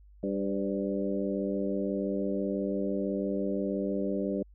harmonic tone with a mistuned harmonic, 98.3 Hz, G2, 5 cents sharp, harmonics 2 / 3 / 4 / 5 / 6, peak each -32 / -34 / -35 / -36 / -37 dBFS, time 0.23-4.43 s, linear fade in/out 5 ms, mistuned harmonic 5, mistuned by +43 cents, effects added 50 Hz sine -52 dBFS peak until 4.54 s

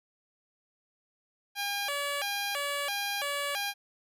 10% pulse tone with vibrato, 679 Hz, F5, 49 cents flat, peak -22 dBFS, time 1.55-3.74 s, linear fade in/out 50 ms, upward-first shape square, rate 1.5 Hz, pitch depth 300 cents each way, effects none

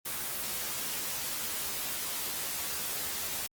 white noise with comb filter, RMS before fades -35 dBFS, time 0.05-3.47 s, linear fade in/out 10 ms, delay 14 ms, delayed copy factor +0.85, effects Opus 24 kbps

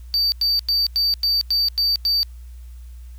triangle tone bursts, 4620 Hz, D8, 29 cents flat, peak -15 dBFS, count 8, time 0.14-2.231 s, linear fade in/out 0 ms, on 180 ms, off 93 ms, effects added 60 Hz sine -35 dBFS peak until 3.18 s + white hiss -58 dBFS RMS until 3.18 s

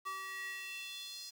square tone with high-pass filter sweep, 383.1 Hz, G4, 40 cents flat, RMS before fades -44 dBFS, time 0.05-1.31 s, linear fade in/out 20 ms, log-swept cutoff 1200 to 4900 Hz, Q 4, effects 10-bit

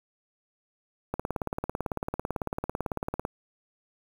click train, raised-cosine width 1 ms, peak -15 dBFS, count 39, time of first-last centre 1.14-3.251 s, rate 18 Hz, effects 7-bit

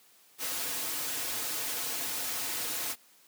white noise with comb filter, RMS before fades -34 dBFS, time 0.38-2.96 s, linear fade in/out 50 ms, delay 5.1 ms, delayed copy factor -0.7, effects white hiss -61 dBFS RMS until 3.27 s + high-pass 150 Hz 12 dB/octave

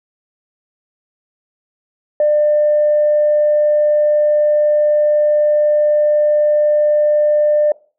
sine tone, 598 Hz, D5, 31 cents sharp, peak -9 dBFS, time 2.2-7.72 s, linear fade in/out 2 ms, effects noise-tail reverb RT60 0.4 s tail -22 dB re dry + tanh soft clip ceiling -5 dBFS

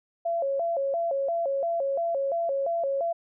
sine tone with vibrato, 610 Hz, D#5, 34 cents flat, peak -24 dBFS, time 0.25-3.13 s, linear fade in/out 10 ms, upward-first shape square, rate 2.9 Hz, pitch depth 180 cents each way, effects none

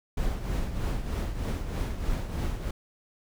brown noise with tremolo, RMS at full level -27 dBFS, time 0.17-2.71 s, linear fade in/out 5 ms, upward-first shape triangle, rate 3.2 Hz, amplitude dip 65%, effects none

